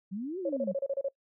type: exponential two-way sweep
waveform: sine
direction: up then down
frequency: 180 to 393 to 180 Hz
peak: -33 dBFS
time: 0.11-0.74 s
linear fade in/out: 20 ms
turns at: 0.39 s
type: tone bursts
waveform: sine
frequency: 550 Hz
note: C#5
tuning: 14 cents flat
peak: -27 dBFS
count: 9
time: 0.45-1.086 s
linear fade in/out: 5 ms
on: 44 ms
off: 30 ms
effects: noise-tail reverb RT60 0.1 s tail -23 dB re dry